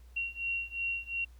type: beating tone pair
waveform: sine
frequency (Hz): 2745 / 2747.8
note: F7 / F7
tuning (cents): -31 / -29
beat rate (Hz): 2.8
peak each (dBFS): -36 / -35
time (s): 0.16-1.25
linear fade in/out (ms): 10
effects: added 60 Hz sine -51 dBFS peak until 1.39 s + pink hiss -67 dBFS RMS until 1.39 s